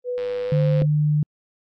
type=tone with pitch glide; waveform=sine; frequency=493.9 to 518.8 Hz; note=B4 to C5; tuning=0 to -15 cents; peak=-23 dBFS; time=0.04-0.86 s; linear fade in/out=50 ms; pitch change=+85 cents; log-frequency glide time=0.45-0.59 s
type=click train; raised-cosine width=0.3 ms; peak=-23 dBFS; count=67; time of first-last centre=0.18-0.821 s; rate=103 Hz
type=tone; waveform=sine; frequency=149.9 Hz; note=D3; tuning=36 cents sharp; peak=-16 dBFS; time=0.52-1.23 s; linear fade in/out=2 ms
effects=AAC 64 kbps